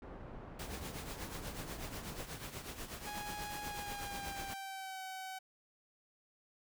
pink low-pass noise, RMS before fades -49 dBFS, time 0.02-2.23 s, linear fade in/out 2 ms, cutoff 1100 Hz, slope 12 dB/octave
pink noise with tremolo, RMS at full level -43 dBFS, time 0.59-4.54 s, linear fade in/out 5 ms, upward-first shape triangle, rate 8.2 Hz, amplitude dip 70%
sawtooth tone with pitch glide, 831 to 757.6 Hz, G#5 to F#5, +1 to +41 cents, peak -39 dBFS, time 3.06-5.39 s, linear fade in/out 10 ms, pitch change -160 cents, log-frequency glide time 3.64-5.02 s
effects none

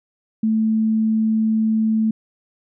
sine tone, 220 Hz, A3, in tune, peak -15 dBFS, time 0.43-2.11 s, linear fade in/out 5 ms, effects none

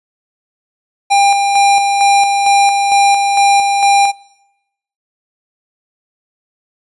square tone with tremolo, 800 Hz, G5, 35 cents sharp, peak -8 dBFS, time 1.1-4.12 s, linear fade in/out 20 ms, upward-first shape square, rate 2.2 Hz, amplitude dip 40%, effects noise-tail reverb RT60 0.9 s tail -22 dB re dry + resampled to 24000 Hz

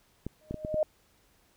clicks, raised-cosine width 3 ms, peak -21 dBFS, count 5, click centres 0.266 / 0.51 / 0.543 / 0.649 / 0.743 s
sine tone with exponential growth, 617 Hz, D#5, 15 cents flat, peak -21 dBFS, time 0.41-0.83 s, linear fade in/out 2 ms, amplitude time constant 90 ms
effects pink hiss -66 dBFS RMS until 1.56 s

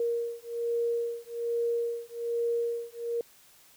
sine beating tone pair, 468.6 / 469.8 Hz, A#4 / A#4, +9 / +13 cents, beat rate 1.2 Hz, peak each -31 dBFS, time 0-3.21 s, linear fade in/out 2 ms, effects white hiss -58 dBFS RMS until 3.76 s

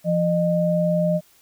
sine tone pair together, 171.5 / 611.7 Hz, F3 / D#5, -31 / -30 cents, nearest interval octave + minor seventh, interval 2201 cents, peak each -20 dBFS, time 0.04-1.21 s, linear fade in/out 50 ms, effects white hiss -56 dBFS RMS until 1.41 s

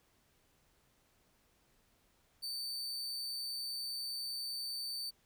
40% pulse tone, 4565 Hz, D8, 50 cents flat, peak -37 dBFS, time 2.42-5.11 s, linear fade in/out 20 ms, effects pink hiss -72 dBFS RMS until 5.25 s

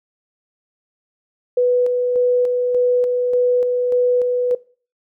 sine tone with tremolo, 493.9 Hz, B4, in tune, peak -12 dBFS, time 1.57-4.55 s, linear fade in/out 5 ms, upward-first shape square, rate 1.7 Hz, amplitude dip 30%, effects noise-tail reverb RT60 0.4 s tail -21 dB re dry

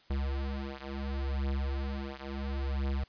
square beating tone pair, 68 / 68.72 Hz, C#2 / C#2, -33 / -14 cents, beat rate 0.72 Hz, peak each -35 / -36 dBFS, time 0.1-3.04 s, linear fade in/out 5 ms, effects white hiss -62 dBFS RMS until 3.08 s + resampled to 11025 Hz

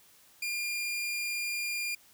sawtooth tone, 2406 Hz, D7, 41 cents sharp, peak -28 dBFS, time 0.42-1.95 s, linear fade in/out 5 ms, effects white hiss -60 dBFS RMS until 2.13 s

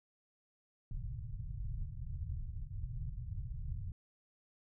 pink low-pass noise, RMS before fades -41 dBFS, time 0.91-3.92 s, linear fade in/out 2 ms, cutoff 140 Hz, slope 48 dB/octave, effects none

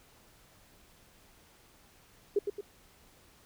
sine tone with echo, 406.5 Hz, G#4, 37 cents flat, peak -23 dBFS, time 2.36-2.39 s, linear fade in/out 5 ms, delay 110 ms, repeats 2, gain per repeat -6 dB, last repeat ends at 2.61 s, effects pink hiss -61 dBFS RMS until 3.45 s

